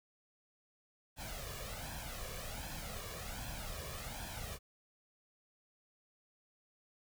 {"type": "noise with flanger", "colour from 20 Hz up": "pink", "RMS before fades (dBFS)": -44, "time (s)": [1.16, 4.59], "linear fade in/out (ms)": 50, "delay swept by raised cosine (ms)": [1.2, 1.77], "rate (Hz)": 1.3, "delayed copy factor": 0.7, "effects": []}